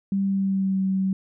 sine tone with pitch glide, 196 to 190.97 Hz, G3 to G3, 0 to -45 cents, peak -20 dBFS, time 0.12-1.13 s, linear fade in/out 2 ms, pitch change -45 cents, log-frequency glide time 0.23-0.82 s, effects none

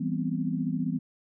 sine chord, C major seventh, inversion first, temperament equal, 164.81 / 196 / 246.9 / 261.6 Hz, E3 / G3 / B3 / C4, 0 / 0 / 0 / 0 cents, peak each -31 / -33 / -31 / -33 dBFS, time 0-0.99 s, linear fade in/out 10 ms, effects none

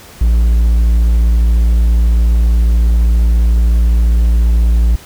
triangle tone, 57.2 Hz, A#1, 32 cents flat, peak -5 dBFS, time 0.21-4.96 s, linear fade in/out 5 ms, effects pink hiss -37 dBFS RMS until 5.05 s

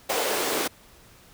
pink noise with high-pass filter sweep, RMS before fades -26 dBFS, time 0.09-0.68 s, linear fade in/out 10 ms, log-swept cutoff 540 to 340 Hz, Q 1.9, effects pink hiss -53 dBFS RMS until 1.33 s

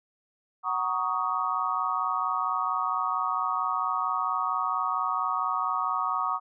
sine chord, D# minor seventh, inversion first, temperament just, 746.7 / 933.4 / 1120.1 / 1244.5 Hz, F#5 / A#5 / C#6 / D#6, +16 / +2 / +18 / 0 cents, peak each -34 / -33 / -29 / -29 dBFS, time 0.63-6.4 s, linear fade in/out 50 ms, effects none

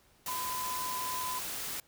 sine tone in noise, 1009 Hz, B5, 37 cents sharp, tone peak -35 dBFS, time 0.28-1.39 s, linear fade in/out 2 ms, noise white, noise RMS -38 dBFS, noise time 0.26-1.8 s, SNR 0 dB, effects pink hiss -65 dBFS RMS until 1.87 s

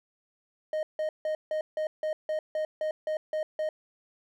triangle tone bursts, 620 Hz, D#5, 6 cents flat, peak -25 dBFS, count 12, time 0.73-3.69 s, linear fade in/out 2 ms, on 100 ms, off 160 ms, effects none

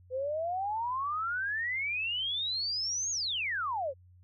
sine exponential two-way sweep, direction up then down, 497.5 to 6700 to 497.5 Hz, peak -30 dBFS, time 0.1-3.94 s, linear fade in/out 50 ms, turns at 3.11 s, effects added 90 Hz sine -55 dBFS peak until 4.23 s

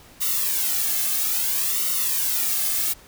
blue noise with flanger, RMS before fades -23 dBFS, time 0.2-2.94 s, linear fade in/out 20 ms, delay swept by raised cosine 1.2 to 2.11 ms, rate 0.6 Hz, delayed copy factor -1, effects pink hiss -49 dBFS RMS until 3.07 s

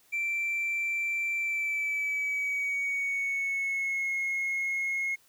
triangle tone with pitch glide, 2345 to 2163 Hz, D7 to C#7, -3 to -43 cents, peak -25 dBFS, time 0.12-5.16 s, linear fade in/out 20 ms, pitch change -140 cents, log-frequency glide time 1.36-4.14 s, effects tanh soft clip ceiling -23 dBFS + white hiss -63 dBFS RMS until 5.28 s

